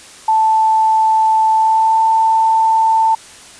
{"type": "tone with pitch glide", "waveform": "sine", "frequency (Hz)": [880, 890.7], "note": ["A5", "A5"], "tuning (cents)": [0, 21], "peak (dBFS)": -9, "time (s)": [0.28, 3.15], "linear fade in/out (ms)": 5, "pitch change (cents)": 21, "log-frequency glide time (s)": [1.53, 2.02], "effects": ["white hiss -38 dBFS RMS until 3.59 s", "resampled to 22050 Hz"]}